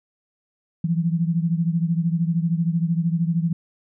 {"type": "beating tone pair", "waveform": "sine", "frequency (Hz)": [164.81, 177.81], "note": ["E3", "F3"], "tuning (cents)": [0, 31], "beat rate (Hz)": 13, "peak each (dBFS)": [-20, -24], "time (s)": [0.84, 3.53], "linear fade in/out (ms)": 5, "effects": []}